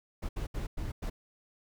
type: noise bursts at uneven times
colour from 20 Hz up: brown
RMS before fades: -35 dBFS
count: 5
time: 0.22-0.29 / 0.36-0.47 / 0.54-0.67 / 0.77-0.92 / 1.02-1.1 s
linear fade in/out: 10 ms
effects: none